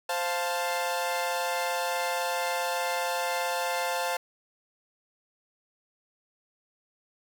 sawtooth chord, F major, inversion second, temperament equal, 523.3 / 698.5 / 880 Hz, C5 / F5 / A5, 0 / 0 / 0 cents, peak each -28 dBFS, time 0.09-4.17 s, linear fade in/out 5 ms, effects none

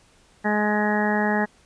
harmonic tone, 210 Hz, G#3, 19 cents sharp, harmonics 1 / 2 / 3 / 4 / 5 / 6 / 7 / 8 / 9, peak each -23 / -28 / -29 / -26 / -36 / -38 / -38 / -28 / -29 dBFS, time 0.44-1.46 s, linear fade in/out 20 ms, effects pink hiss -57 dBFS RMS until 1.65 s + resampled to 22050 Hz

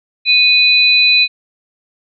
sine tone pair together, 2489 / 3990 Hz, D#7 / B7, 0 / +17 cents, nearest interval minor sixth, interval 817 cents, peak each -10 dBFS, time 0.25-1.28 s, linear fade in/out 50 ms, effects none

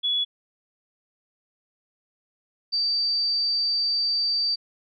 sine tone pair in turn, 3393 / 4642 Hz, G#7 / D8, +36 / -21 cents, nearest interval perfect fourth, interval 543 cents, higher second, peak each -21 dBFS, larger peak neither, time 0.03-0.25 / 2.72-4.56 s, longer second, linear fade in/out 20 ms, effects none

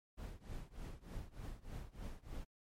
brown noise with tremolo, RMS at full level -44 dBFS, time 0.17-2.45 s, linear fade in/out 20 ms, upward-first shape triangle, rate 3.3 Hz, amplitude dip 95%, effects MP3 64 kbps

